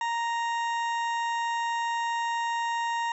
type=harmonic tone; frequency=932.3 Hz; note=A#5; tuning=in tune; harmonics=1 / 2 / 3 / 4 / 6 / 7 / 8; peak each=-27 / -34 / -41 / -44 / -50 / -51 / -49 dBFS; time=0.01-3.12 s; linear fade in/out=2 ms; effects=none